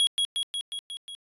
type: tone with echo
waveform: square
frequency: 3316 Hz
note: G#7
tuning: 3 cents flat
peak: -20 dBFS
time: 0-0.07 s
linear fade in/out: 0 ms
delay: 180 ms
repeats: 6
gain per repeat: -3 dB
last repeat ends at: 1.15 s
effects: resampled to 24000 Hz